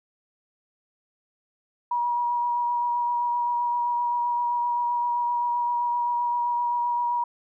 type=tone with vibrato; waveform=sine; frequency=960 Hz; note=B5; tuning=49 cents flat; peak=-22 dBFS; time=1.91-7.24 s; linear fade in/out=5 ms; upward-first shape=sine; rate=7.7 Hz; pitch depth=13 cents each way; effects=none